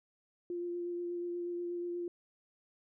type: tone with vibrato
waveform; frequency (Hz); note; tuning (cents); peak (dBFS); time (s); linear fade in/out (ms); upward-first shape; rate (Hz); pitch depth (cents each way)
sine; 348.9; F4; -2; -35; 0.5-2.08; 2; sine; 8.3; 13
effects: none